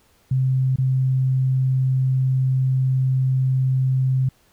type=tone with dropouts; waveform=sine; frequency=130.81 Hz; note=C3; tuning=in tune; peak=-16 dBFS; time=0.31-4.29 s; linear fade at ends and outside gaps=5 ms; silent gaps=0.76-0.784 s; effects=pink hiss -59 dBFS RMS until 4.52 s